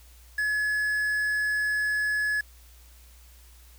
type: tone with quantisation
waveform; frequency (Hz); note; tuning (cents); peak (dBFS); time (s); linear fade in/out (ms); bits
triangle; 1700; G#6; +40; -22; 0.38-2.41; 5; 7
effects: added 60 Hz sine -50 dBFS peak until 3.78 s + white hiss -57 dBFS RMS until 3.78 s